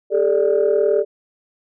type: chord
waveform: sine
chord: G suspended second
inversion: none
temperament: equal with one note detuned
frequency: 400.7 / 440 / 587.3 Hz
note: G4 / A4 / D5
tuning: +38 / 0 / 0 cents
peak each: -17 / -17 / -18 dBFS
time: 0.1-1.05 s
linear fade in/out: 50 ms
effects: tanh soft clip ceiling -7 dBFS